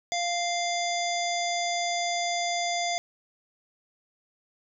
harmonic tone, 696 Hz, F5, 6 cents flat, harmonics 1 / 3 / 5 / 7 / 9 / 10, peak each -28 / -33 / -35 / -36 / -38 / -38 dBFS, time 0.12-2.98 s, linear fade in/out 0 ms, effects none

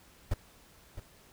brown noise with echo, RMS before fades -28 dBFS, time 0.31-0.34 s, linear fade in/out 5 ms, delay 660 ms, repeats 1, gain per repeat -12 dB, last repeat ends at 1 s, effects pink hiss -59 dBFS RMS until 1.32 s

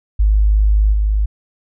sine tone with level steps, 51.91 Hz, G#1, in tune, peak -9 / -12 dBFS, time 0.19-1.26 s, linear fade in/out 10 ms, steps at 0.92 s, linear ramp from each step 20 ms, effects none

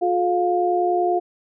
sine tone cluster, 357.7 / 428.2 / 707 Hz, F4 / A4 / F5, +41 / -47 / +21 cents, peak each -20 / -28 / -20 dBFS, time 0.01-1.2 s, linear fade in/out 20 ms, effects none

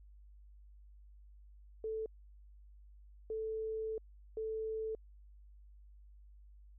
sine tone bursts at uneven times, 440 Hz, A4, in tune, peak -36 dBFS, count 3, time 1.84-2.06 / 3.3-3.98 / 4.37-4.95 s, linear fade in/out 2 ms, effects added 50 Hz sine -55 dBFS peak until 6.78 s

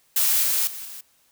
blue noise with level steps, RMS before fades -20 / -22 / -35 / -38 dBFS, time 0.16-1.01 s, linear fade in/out 5 ms, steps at 0.43 / 0.67 / 0.85 s, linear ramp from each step 2 ms, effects white hiss -62 dBFS RMS until 1.31 s

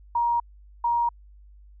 sine tone pair in turn, 945 / 945 Hz, A#5 / A#5, +23 / +23 cents, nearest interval unison, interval 0 cents, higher neither, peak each -20 dBFS, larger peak neither, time 0.15-0.4 / 0.84-1.09 s, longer neither, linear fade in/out 5 ms, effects added 50 Hz sine -47 dBFS peak until 1.8 s

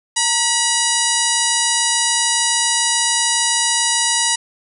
harmonic tone with a mistuned harmonic, 967 Hz, B5, 37 cents flat, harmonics 1 / 2 / 3 / 4 / 5 / 6 / 7 / 8 / 9 / 10, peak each -24 / -24 / -24 / -24 / -24 / -24 / -24 / -24 / -24 / -24 dBFS, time 0.16-4.36 s, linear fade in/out 10 ms, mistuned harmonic 1, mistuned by -78 cents, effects none

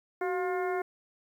harmonic tone with a mistuned harmonic, 355.9 Hz, F4, 33 cents sharp, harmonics 1 / 2 / 3 / 4 / 5 / 6, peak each -30 / -34 / -40 / -40 / -44 / -44 dBFS, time 0.21-0.82 s, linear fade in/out 5 ms, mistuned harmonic 1, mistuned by +82 cents, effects 10-bit

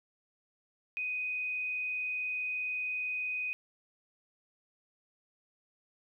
sine tone with frequency modulation, 2497 Hz, D#7, 6 cents sharp, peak -32 dBFS, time 0.97-3.53 s, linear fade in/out 0 ms, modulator 35.2 Hz, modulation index 0.62, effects 12-bit

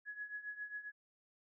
sine tone with tremolo, 1683 Hz, G#6, 23 cents sharp, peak -39 dBFS, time 0.05-0.92 s, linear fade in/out 50 ms, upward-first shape triangle, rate 7.4 Hz, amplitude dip 85%, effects none

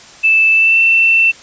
sine tone with pitch glide, 2637 to 2682 Hz, E7 to E7, 0 to +29 cents, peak -7 dBFS, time 0.23-1.32 s, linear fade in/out 20 ms, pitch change +29 cents, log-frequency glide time 0.52-0.8 s, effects white hiss -38 dBFS RMS until 1.42 s + resampled to 16000 Hz

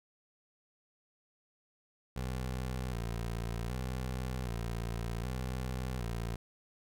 20% pulse tone with vibrato, 60.4 Hz, B1, 38 cents flat, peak -30 dBFS, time 2.16-6.36 s, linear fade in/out 5 ms, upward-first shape square, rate 0.65 Hz, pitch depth 86 cents each way, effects none

